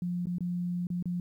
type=tone with dropouts; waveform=sine; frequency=176.5 Hz; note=F3; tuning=19 cents sharp; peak=-29 dBFS; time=0.02-1.2 s; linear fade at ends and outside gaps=2 ms; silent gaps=0.257-0.269 / 0.384-0.406 / 0.87-0.902 / 1.026-1.056 s; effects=11-bit